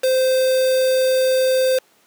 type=tone with quantisation; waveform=triangle; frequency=519 Hz; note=C5; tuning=14 cents flat; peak=-12 dBFS; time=0.03-1.79 s; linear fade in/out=10 ms; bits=4; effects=pink hiss -56 dBFS RMS until 2.06 s + high-pass 300 Hz 12 dB/octave